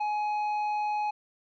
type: tone with tanh clipping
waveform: triangle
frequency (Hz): 840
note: G#5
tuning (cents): +19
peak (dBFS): -28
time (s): 0-1.11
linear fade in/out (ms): 10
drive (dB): 11
effects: none